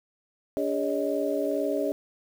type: tone cluster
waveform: sine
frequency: 287.4 / 406.8 / 563 / 625 Hz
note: D4 / G#4 / C#5 / D#5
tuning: -37 / -36 / +27 / +8 cents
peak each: -30 dBFS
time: 0.57-1.92 s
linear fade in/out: 0 ms
effects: 8-bit